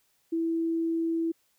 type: tone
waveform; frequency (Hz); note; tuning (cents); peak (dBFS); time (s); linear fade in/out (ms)
sine; 329.6; E4; 0; -25; 0.32-1.32; 10
effects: white hiss -70 dBFS RMS until 1.58 s